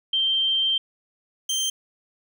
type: tone pair in turn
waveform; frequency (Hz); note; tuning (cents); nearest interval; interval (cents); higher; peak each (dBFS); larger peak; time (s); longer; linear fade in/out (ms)
sine / 25% pulse; 3143 / 3143; G7 / G7; +4 / +4; unison; 0; neither; -19; neither; 0.13-0.78 / 1.49-1.7; first; 5
effects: none